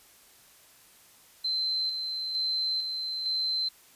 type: tone with tremolo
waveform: sine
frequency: 4089 Hz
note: C8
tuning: 41 cents flat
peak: -26 dBFS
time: 1.44-3.69 s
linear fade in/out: 10 ms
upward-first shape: square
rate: 1.1 Hz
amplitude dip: 40%
effects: white hiss -57 dBFS RMS until 3.95 s + resampled to 32000 Hz